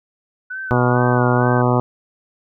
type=tone with vibrato; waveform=sine; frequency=1480 Hz; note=F#6; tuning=in tune; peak=-25 dBFS; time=0.5-1.62 s; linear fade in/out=10 ms; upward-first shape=sine; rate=2.2 Hz; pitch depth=84 cents each way
type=harmonic tone; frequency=123.47 Hz; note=B2; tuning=in tune; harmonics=1 / 2 / 3 / 4 / 5 / 6 / 7 / 8 / 9 / 10; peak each=-17 / -20 / -22 / -23 / -24 / -25 / -25 / -26 / -27 / -27 dBFS; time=0.71-1.8 s; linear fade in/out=0 ms
effects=none